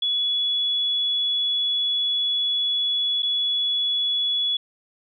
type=tone with dropouts; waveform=sine; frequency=3395 Hz; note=G#7; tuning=37 cents sharp; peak=-20 dBFS; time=0.02-4.57 s; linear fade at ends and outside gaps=5 ms; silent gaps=3.223-3.229 s; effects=none